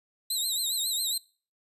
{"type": "tone with vibrato", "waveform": "20% pulse", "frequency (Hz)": 3928, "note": "B7", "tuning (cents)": -10, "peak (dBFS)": -21, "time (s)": [0.3, 1.18], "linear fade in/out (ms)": 5, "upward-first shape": "triangle", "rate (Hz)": 7.3, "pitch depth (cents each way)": 130, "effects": ["noise-tail reverb RT60 0.4 s tail -23 dB re dry", "resampled to 32000 Hz"]}